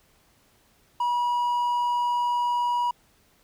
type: tone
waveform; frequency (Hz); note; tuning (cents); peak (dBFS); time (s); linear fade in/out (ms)
triangle; 967; B5; -37; -20; 1-2.91; 5
effects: pink hiss -62 dBFS RMS until 3.43 s